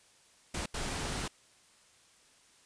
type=noise bursts at uneven times; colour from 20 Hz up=pink; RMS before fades=-36 dBFS; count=2; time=0.54-0.66 / 0.74-1.28 s; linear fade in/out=5 ms; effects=white hiss -63 dBFS RMS until 2.65 s + resampled to 22050 Hz